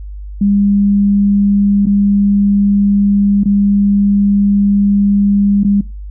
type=tone with dropouts; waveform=sine; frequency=201.4 Hz; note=G3; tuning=47 cents sharp; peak=-8 dBFS; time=0.41-5.81 s; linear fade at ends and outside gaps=5 ms; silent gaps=1.857-1.867 / 3.435-3.456 / 5.634-5.646 s; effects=noise-tail reverb RT60 0.3 s tail -22 dB re dry + added 50 Hz sine -24 dBFS peak until 6.1 s